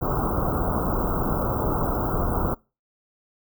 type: band-stop noise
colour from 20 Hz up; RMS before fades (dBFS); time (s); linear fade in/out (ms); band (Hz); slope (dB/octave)
pink; -24; 0.01-2.55; 20; 1400 to 16000; 96
effects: noise-tail reverb RT60 0.3 s tail -25 dB re dry